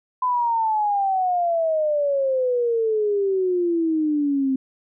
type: exponential sweep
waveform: sine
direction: down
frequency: 1016 to 261.6 Hz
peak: -18 dBFS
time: 0.22-4.56 s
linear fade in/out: 5 ms
effects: none